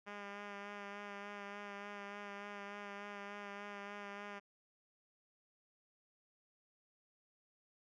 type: tone with vibrato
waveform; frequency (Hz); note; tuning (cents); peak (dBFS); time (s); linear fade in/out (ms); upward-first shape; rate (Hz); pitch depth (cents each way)
5% pulse; 202.9; G#3; -40; -34; 0.06-4.4; 20; sine; 3.4; 20
effects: low-pass 3000 Hz 12 dB/octave